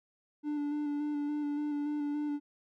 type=tone with vibrato; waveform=triangle; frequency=293.7 Hz; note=D4; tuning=in tune; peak=-29 dBFS; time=0.43-2.4 s; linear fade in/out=50 ms; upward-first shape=square; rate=3.5 Hz; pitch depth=18 cents each way; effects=none